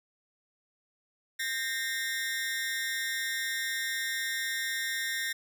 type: tone with amplitude modulation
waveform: sawtooth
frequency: 1840 Hz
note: A#6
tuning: 23 cents flat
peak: -23 dBFS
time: 1.39-5.33 s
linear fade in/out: 10 ms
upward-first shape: sine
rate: 256 Hz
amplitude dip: 90%
effects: none